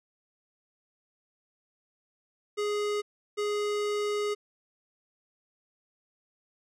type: tone pair in turn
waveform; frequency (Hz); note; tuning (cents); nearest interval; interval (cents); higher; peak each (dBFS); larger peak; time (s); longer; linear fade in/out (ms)
square; 415.3 / 415.3; G#4 / G#4; 0 / 0; unison; 0; neither; -28; neither; 2.57-3.02 / 3.37-4.35; second; 20
effects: low-pass 8000 Hz 12 dB/octave